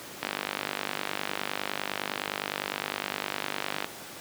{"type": "click train", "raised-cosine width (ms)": 0.3, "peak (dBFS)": -12, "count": 181, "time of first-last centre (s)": [0.23, 3.844], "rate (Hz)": 49.8, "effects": ["pink hiss -42 dBFS RMS until 4.2 s", "high-pass 200 Hz 12 dB/octave"]}